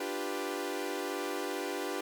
sawtooth chord, G dominant seventh, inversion second, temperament equal, 293.7 / 349.2 / 392 / 493.9 Hz, D4 / F4 / G4 / B4, 0 / 0 / 0 / 0 cents, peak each -36 / -36 / -34 / -36 dBFS, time 0-2.01 s, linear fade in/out 5 ms, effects none

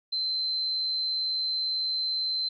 sine tone, 4089 Hz, C8, 41 cents flat, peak -26 dBFS, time 0.12-2.49 s, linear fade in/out 10 ms, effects none

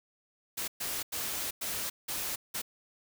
white noise bursts at uneven times, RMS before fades -35 dBFS, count 6, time 0.57-0.68 / 0.8-1.03 / 1.12-1.51 / 1.61-1.9 / 2.08-2.36 / 2.54-2.62 s, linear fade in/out 10 ms, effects none

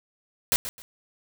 white noise with echo, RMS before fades -21 dBFS, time 0.52-0.56 s, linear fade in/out 0 ms, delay 130 ms, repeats 2, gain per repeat -12 dB, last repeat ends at 0.82 s, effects none

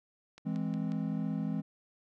click train, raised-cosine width 0.2 ms, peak -33 dBFS, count 4, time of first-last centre 0.38-0.92 s, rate 5.56 Hz
triangle chord, E augmented, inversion none, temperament equal, 164.81 / 207.7 / 261.6 Hz, E3 / G#3 / B#3, 0 / 0 / 0 cents, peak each -33 / -33 / -35 dBFS, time 0.45-1.62 s, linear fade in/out 20 ms
effects none

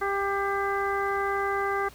harmonic tone with a mistuned harmonic, 396.3 Hz, G4, 19 cents sharp, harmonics 1 / 2 / 3 / 4 / 5, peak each -29 / -31 / -30 / -33 / -36 dBFS, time 0.01-1.89 s, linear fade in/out 10 ms, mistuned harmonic 5, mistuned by +30 cents, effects added 60 Hz sine -51 dBFS peak until 1.94 s + pink hiss -51 dBFS RMS until 1.94 s

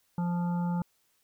harmonic tone, 174.61 Hz, F3, in tune, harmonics 1 / 3 / 5 / 7 / 8, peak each -27 / -45 / -38 / -50 / -51 dBFS, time 0.18-0.82 s, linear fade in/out 2 ms, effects white hiss -71 dBFS RMS until 1.23 s

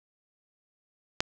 click, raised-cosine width 0.2 ms, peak -7 dBFS, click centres 1.205 s, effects none

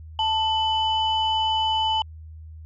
sine tone pair together, 880 / 2998 Hz, A5 / F#7, 0 / +22 cents, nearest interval octave + major sixth, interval 2122 cents, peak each -21 / -23 dBFS, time 0.19-2.02 s, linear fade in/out 2 ms, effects tanh soft clip ceiling -13 dBFS + added 79 Hz sine -38 dBFS peak until 2.65 s

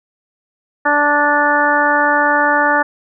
harmonic tone, 292.5 Hz, D4, 7 cents flat, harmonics 1 / 2 / 3 / 4 / 5 / 6, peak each -22 / -19 / -16 / -19 / -17 / -17 dBFS, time 0.85-2.83 s, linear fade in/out 10 ms, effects none

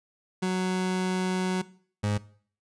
30% pulse tone pair in turn, 185 / 103.83 Hz, F#3 / G#2, 0 / 0 cents, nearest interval minor seventh, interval 1000 cents, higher first, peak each -22 dBFS, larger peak neither, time 0.42-1.62 / 2.03-2.18 s, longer first, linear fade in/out 10 ms, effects noise-tail reverb RT60 0.5 s tail -19 dB re dry + resampled to 22050 Hz

